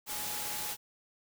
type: tone in noise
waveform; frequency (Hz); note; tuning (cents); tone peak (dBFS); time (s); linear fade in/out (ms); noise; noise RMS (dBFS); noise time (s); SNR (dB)
sine; 840; G#5; +19; -46; 0.06-0.77; 50; white; -37; 0.06-0.77; -12
effects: none